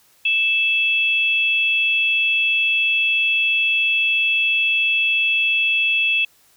sine tone pair together, 2637 / 3337 Hz, E7 / G#7, 0 / +8 cents, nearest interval major third, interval 408 cents, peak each -16 / -23 dBFS, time 0.25-6.25 s, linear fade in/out 5 ms, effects white hiss -56 dBFS RMS until 6.56 s

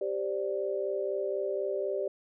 sine chord, G suspended fourth, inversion none, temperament equal, 392 / 523.3 / 587.3 Hz, G4 / C5 / D5, 0 / 0 / 0 cents, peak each -32 / -36 / -33 dBFS, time 0.01-2.08 s, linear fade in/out 5 ms, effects none

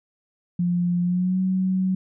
sine tone with pitch glide, 175.7 to 187.23 Hz, F3 to F#3, +11 to +21 cents, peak -19 dBFS, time 0.59-1.95 s, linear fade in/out 5 ms, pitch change +110 cents, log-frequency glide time 1.02-1.4 s, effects none

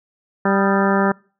harmonic tone with a mistuned harmonic, 196.2 Hz, G3, 2 cents sharp, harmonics 1 / 2 / 3 / 4 / 5 / 6 / 7 / 8 / 9, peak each -18 / -21 / -23 / -24 / -25 / -26 / -26 / -27 / -28 dBFS, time 0.45-1.12 s, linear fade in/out 5 ms, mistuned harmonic 6, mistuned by +80 cents, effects noise-tail reverb RT60 0.4 s tail -26 dB re dry

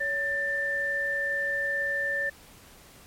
sine tone pair together, 561 / 1781 Hz, C#5 / A6, +21 / +21 cents, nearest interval octave + minor sixth, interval 2000 cents, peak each -34 / -26 dBFS, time 0-2.3 s, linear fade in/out 10 ms, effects pink hiss -52 dBFS RMS until 3.06 s + MP3 64 kbps

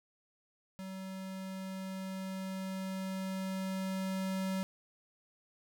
square tone with level ramp, 190 Hz, F#3, 46 cents sharp, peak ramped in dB -42 to -33 dBFS, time 0.79-4.63 s, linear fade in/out 0 ms, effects none

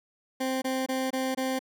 20% pulse tone bursts, 261.6 Hz, C4, in tune, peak -22 dBFS, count 5, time 0.4-1.592 s, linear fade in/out 10 ms, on 220 ms, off 23 ms, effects none

